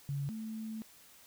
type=tone pair in turn; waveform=sine; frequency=140.6 / 220.2 Hz; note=C#3 / A3; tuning=+25 / +2 cents; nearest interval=minor sixth; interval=777 cents; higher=second; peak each=-33 / -38 dBFS; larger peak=first; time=0.09-0.29 / 0.29-0.82 s; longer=second; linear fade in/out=0 ms; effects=white hiss -59 dBFS RMS until 1.26 s